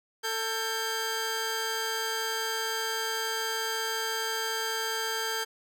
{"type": "tone pair together", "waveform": "15% pulse", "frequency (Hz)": [445.8, 1587.6], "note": ["A4", "G6"], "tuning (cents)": [23, 22], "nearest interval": "octave + minor seventh", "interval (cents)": 2199, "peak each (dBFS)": [-26, -25], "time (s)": [0.23, 5.45], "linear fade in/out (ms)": 20, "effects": []}